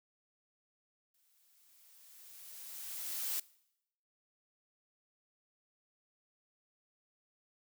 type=noise with exponential growth; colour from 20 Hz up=blue; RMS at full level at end=-35 dBFS; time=1.14-3.4 s; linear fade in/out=5 ms; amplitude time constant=490 ms; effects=noise-tail reverb RT60 0.8 s tail -22 dB re dry